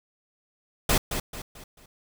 pink noise with echo, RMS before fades -21 dBFS, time 0.89-0.98 s, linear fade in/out 5 ms, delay 220 ms, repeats 4, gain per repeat -8 dB, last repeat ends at 1.86 s, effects none

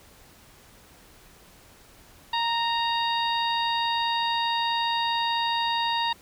harmonic tone with a mistuned harmonic, 932.3 Hz, A#5, in tune, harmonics 1 / 2 / 3 / 4 / 5, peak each -25 / -33 / -33 / -30 / -37 dBFS, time 2.33-6.13 s, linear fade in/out 5 ms, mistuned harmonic 2, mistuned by -17 cents, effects pink hiss -53 dBFS RMS until 6.21 s

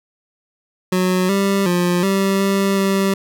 25% pulse tone with pitch steps, 183.8 / 197.1 / 176.7 / 194.7 / 196.2 / 194.7 Hz, F#3 / G3 / F3 / G3 / G3 / G3, -11 / +10 / +21 / -12 / +2 / -12 cents, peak -11 dBFS, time 0.92-3.14 s, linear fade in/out 5 ms, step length 370 ms, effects none

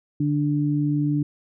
sine tone pair together, 146.85 / 293.7 Hz, D3 / D4, 0 / 0 cents, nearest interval octave, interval 1200 cents, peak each -22 dBFS, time 0.2-1.23 s, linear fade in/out 5 ms, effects none

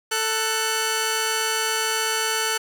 10% pulse tone pair together, 443.1 / 1490.4 Hz, A4 / F#6, +12 / +12 cents, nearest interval octave + major sixth, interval 2100 cents, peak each -16 dBFS, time 0.11-2.58 s, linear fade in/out 10 ms, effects none

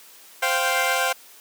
15% pulse chord, C suspended fourth, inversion none, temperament equal with one note detuned, 523.3 / 698.5 / 780.8 Hz, C5 / F5 / G5, 0 / 0 / -7 cents, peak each -18 dBFS, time 0.42-1.13 s, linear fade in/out 10 ms, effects white hiss -48 dBFS RMS until 1.4 s + high-pass 300 Hz 12 dB/octave

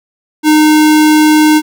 square tone, 306.6 Hz, D#4, 25 cents flat, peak -5 dBFS, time 0.43-1.62 s, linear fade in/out 50 ms, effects none

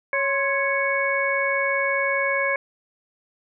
harmonic tone with a mistuned harmonic, 554.4 Hz, C#5, in tune, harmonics 1 / 2 / 3 / 4, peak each -25 / -28 / -26 / -24 dBFS, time 0.13-2.56 s, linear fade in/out 2 ms, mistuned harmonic 2, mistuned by -81 cents, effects none

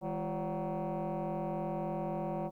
sine tone with frequency modulation, 204.8 Hz, G#3, 24 cents flat, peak -31 dBFS, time 0.01-2.51 s, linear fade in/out 50 ms, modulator 183 Hz, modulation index 3.6, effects tanh soft clip ceiling -31 dBFS + 12-bit

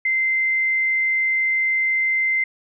sine tone, 2078 Hz, C7, 12 cents flat, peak -17 dBFS, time 0.05-2.44 s, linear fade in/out 5 ms, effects none

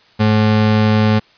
square ring-modulated tone, 160.9 Hz, E3, 42 cents flat, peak -8 dBFS, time 0.19-1.2 s, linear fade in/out 20 ms, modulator 55.6 Hz, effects white hiss -50 dBFS RMS until 1.37 s + resampled to 11025 Hz

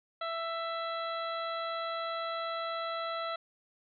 harmonic tone, 663 Hz, E5, 10 cents sharp, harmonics 1 / 2 / 3 / 4 / 5 / 6, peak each -37 / -36 / -45 / -51 / -47 / -45 dBFS, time 0.21-3.36 s, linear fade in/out 5 ms, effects none

